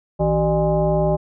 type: tone with frequency modulation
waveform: sine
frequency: 381.3 Hz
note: G4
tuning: 48 cents flat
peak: -15 dBFS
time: 0.19-1.17 s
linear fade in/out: 20 ms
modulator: 221 Hz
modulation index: 1.7
effects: none